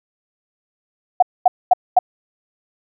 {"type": "tone bursts", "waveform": "sine", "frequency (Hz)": 730, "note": "F#5", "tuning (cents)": -24, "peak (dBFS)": -6, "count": 4, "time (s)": [1.2, 1.99], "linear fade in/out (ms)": 5, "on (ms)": 25, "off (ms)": 230, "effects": []}